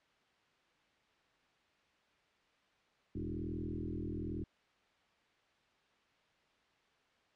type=tone with frequency modulation; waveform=sine; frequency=200.4 Hz; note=G3; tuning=38 cents sharp; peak=-37 dBFS; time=3.15-4.44 s; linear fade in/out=5 ms; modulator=41 Hz; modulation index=3.9; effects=white hiss -71 dBFS RMS until 7.35 s + low-pass 3000 Hz 12 dB/octave